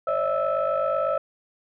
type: tone cluster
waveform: sine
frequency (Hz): 542 / 590 / 648 / 1315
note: C#5 / D5 / E5 / E6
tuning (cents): -39 / +8 / -30 / -5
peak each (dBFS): -26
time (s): 0.07-1.18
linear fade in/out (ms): 5
effects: tanh soft clip ceiling -15 dBFS

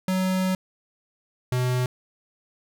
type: tone pair in turn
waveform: square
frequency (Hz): 186.7 / 125.8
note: F#3 / B2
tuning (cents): +16 / +32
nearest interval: perfect fifth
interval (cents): 684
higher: first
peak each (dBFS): -22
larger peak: neither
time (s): 0.08-0.55 / 1.52-1.86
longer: first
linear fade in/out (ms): 2
effects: none

